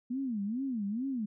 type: tone with vibrato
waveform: sine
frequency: 233.1 Hz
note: A#3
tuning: in tune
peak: -31 dBFS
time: 0.1-1.26 s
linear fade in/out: 10 ms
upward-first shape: sine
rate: 2.3 Hz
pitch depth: 280 cents each way
effects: none